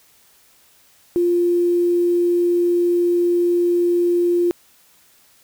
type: tone with quantisation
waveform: sine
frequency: 349.2 Hz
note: F4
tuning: in tune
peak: -14 dBFS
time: 1.16-4.51 s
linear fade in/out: 0 ms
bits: 7
effects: white hiss -54 dBFS RMS until 5.43 s